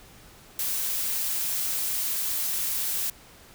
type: noise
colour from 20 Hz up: blue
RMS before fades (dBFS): -28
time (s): 0.59-3.1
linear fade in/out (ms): 2
effects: pink hiss -51 dBFS RMS until 3.54 s